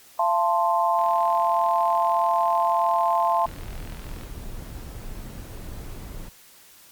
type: chord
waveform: sine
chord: F major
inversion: none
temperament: equal with one note detuned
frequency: 682.1 / 880 / 1046.5 Hz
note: F5 / A5 / C6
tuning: -41 / 0 / 0 cents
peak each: -23 / -23 / -23 dBFS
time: 0.19-3.46 s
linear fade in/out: 5 ms
type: click train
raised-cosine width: 0.3 ms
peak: -27 dBFS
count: 136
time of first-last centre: 0.99-4.235 s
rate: 41.6 Hz
type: noise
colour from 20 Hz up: brown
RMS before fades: -36 dBFS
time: 3.45-6.29 s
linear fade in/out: 10 ms
effects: white hiss -51 dBFS RMS until 6.91 s + Opus 48 kbps